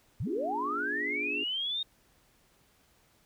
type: linear sweep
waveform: sine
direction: up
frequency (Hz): 79.3 to 3729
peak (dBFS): -30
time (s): 0.2-1.83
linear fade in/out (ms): 5
type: chord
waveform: sine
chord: B diminished seventh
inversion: none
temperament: equal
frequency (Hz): 246.9 / 293.7 / 349.2 / 415.3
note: B3 / D4 / F4 / Ab4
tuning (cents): 0 / 0 / 0 / 0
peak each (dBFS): -45 / -39 / -44 / -40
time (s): 0.26-1.44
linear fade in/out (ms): 10
effects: pink hiss -66 dBFS RMS until 3.25 s